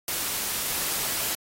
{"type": "noise", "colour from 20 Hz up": "white", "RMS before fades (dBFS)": -28, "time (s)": [0.08, 1.35], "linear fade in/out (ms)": 2, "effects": ["AAC 48 kbps"]}